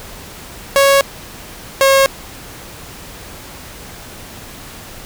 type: tone pair in turn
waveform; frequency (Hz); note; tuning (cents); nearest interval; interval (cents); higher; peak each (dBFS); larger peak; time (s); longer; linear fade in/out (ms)
sawtooth; 553 / 542.6; C#5 / C#5; -4 / -37; unison; 33; first; -4; neither; 0.76-1.01 / 1.81-2.06; neither; 0
effects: pink hiss -34 dBFS RMS until 5.05 s